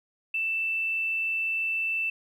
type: tone with tanh clipping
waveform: triangle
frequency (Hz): 2657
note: E7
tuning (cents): +13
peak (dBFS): -25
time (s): 0.34-2.1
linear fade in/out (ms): 5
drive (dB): 2
effects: none